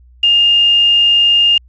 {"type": "tone with quantisation", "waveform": "sine", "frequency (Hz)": 2821, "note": "F7", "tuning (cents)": 17, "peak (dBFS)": -7, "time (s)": [0.23, 1.58], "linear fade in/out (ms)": 5, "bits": 5, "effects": ["added 61 Hz sine -41 dBFS peak until 1.68 s", "resampled to 16000 Hz"]}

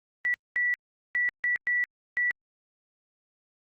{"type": "tone bursts at uneven times", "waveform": "sine", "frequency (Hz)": 1954, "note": "B6", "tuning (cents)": -19, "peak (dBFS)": -23, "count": 6, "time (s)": [[0.25, 0.34], [0.56, 0.74], [1.15, 1.29], [1.44, 1.56], [1.67, 1.84], [2.17, 2.31]], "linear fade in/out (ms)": 0, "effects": ["Opus 32 kbps"]}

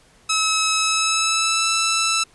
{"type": "tone with pitch glide", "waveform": "10% pulse", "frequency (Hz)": [1290, 1323.2], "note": ["E6", "E6"], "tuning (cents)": [-38, 6], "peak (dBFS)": -9, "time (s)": [0.29, 2.24], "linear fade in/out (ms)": 10, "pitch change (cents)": 44, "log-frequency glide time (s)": [0.75, 1.69], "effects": ["pink hiss -54 dBFS RMS until 2.34 s", "resampled to 24000 Hz"]}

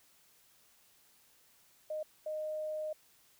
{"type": "tone bursts at uneven times", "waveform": "sine", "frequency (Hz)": 617, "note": "D#5", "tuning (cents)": -15, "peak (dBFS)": -35, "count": 2, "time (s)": [[1.9, 2.03], [2.26, 2.93]], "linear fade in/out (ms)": 5, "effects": ["white hiss -66 dBFS RMS until 3.39 s"]}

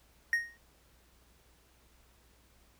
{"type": "tone with exponential decay", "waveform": "triangle", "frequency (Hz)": 1864.7, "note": "A#6", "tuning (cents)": 0, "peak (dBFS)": -21, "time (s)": [0.33, 0.57], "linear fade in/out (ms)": 1, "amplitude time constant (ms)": 52, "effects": ["added 60 Hz sine -66 dBFS peak until 2.79 s", "pink hiss -66 dBFS RMS until 2.79 s"]}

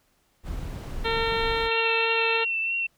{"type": "noise", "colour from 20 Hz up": "brown", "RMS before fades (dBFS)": -33, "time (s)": [0.43, 1.7], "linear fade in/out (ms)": 50}
{"type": "harmonic tone", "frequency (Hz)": 454.7, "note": "A#4", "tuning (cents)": -43, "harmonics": [1, 2, 3, 4, 5, 6, 7, 8, 9], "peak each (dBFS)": [-27, -30, -32, -33, -34, -35, -35, -36, -37], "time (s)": [1.04, 2.45], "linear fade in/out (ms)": 20}
{"type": "tone with vibrato", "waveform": "sine", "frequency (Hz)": 2700, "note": "E7", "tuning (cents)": 41, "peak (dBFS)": -24, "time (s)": [1.71, 2.87], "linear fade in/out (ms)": 10, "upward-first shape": "triangle", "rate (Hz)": 3.1, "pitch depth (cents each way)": 34}
{"effects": ["pink hiss -67 dBFS RMS until 2.97 s"]}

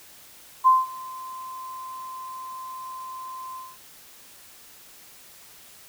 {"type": "tone with ADSR envelope", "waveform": "sine", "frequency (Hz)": 1037, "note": "C6", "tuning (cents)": -16, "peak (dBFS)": -11, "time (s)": [0.64, 3.78], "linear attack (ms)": 29, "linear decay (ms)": 190, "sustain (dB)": -23, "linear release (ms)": 220, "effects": ["white hiss -49 dBFS RMS until 5.88 s"]}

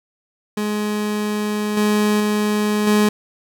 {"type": "tone with level steps", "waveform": "30% pulse", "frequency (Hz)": 210, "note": "G#3", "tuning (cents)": 19, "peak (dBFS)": [-17, -12, -14, -10], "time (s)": [0.57, 3.09], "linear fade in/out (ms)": 5, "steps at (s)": [1.77, 2.2, 2.87], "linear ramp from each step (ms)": 2, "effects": []}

